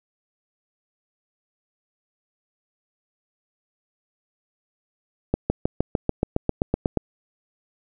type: accelerating click train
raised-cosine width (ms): 2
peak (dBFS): -6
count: 13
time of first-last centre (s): 5.34-6.973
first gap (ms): 160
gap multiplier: 0.97
effects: none